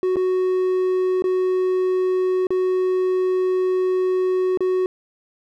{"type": "tone with dropouts", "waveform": "triangle", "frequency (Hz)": 370, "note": "F#4", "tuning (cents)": 0, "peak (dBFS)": -15, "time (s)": [0.03, 4.86], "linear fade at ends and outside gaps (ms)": 1, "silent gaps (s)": [[0.159, 0.167], [1.222, 1.241], [2.469, 2.505], [4.574, 4.606]], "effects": []}